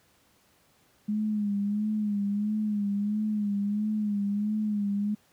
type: tone with vibrato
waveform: sine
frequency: 207.7 Hz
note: G#3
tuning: in tune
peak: -25 dBFS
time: 1.08-5.15 s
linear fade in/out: 10 ms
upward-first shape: sine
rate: 1.5 Hz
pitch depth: 57 cents each way
effects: pink hiss -64 dBFS RMS until 5.32 s + high-pass 80 Hz 12 dB/octave